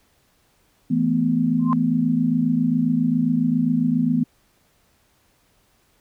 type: chord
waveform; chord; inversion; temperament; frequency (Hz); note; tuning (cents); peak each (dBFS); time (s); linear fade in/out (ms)
sine; E suspended fourth; none; just; 164.81 / 219.8 / 247.2; E3 / A3 / B3; 0 / -2 / +2; -23 / -23 / -19; 0.9-4.24; 10
type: tone with exponential growth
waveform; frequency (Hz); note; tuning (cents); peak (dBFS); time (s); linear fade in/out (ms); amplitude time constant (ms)
sine; 1046.5; C6; 0; -17; 1.59-1.73; 0; 30
effects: pink hiss -62 dBFS RMS until 6 s